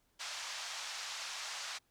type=band-pass noise; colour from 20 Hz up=white; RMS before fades=-43 dBFS; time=0.19-1.79 s; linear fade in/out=20 ms; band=700 to 6400 Hz; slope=24 dB/octave; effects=pink hiss -75 dBFS RMS until 1.9 s